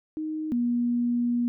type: tone pair in turn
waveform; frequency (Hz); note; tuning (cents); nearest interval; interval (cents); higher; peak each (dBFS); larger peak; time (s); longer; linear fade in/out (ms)
sine; 311.1 / 240.3; D#4 / B3; 0 / -47; major third; 447; first; -28 / -22; second; 0.17-0.52 / 0.52-1.48; second; 0
effects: none